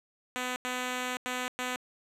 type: tone bursts at uneven times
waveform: 5% pulse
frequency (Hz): 251.2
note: B3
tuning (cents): +30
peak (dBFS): -20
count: 4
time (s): 0.36-0.56 / 0.65-1.17 / 1.26-1.48 / 1.59-1.76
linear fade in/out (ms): 0
effects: low-pass 11000 Hz 12 dB/octave